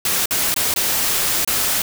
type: noise with dropouts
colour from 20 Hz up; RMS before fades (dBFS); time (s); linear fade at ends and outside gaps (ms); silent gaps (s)
white; -19; 0.05-1.82; 2; 0.258-0.308 / 0.542-0.562 / 0.74-0.761 / 1.448-1.475
effects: none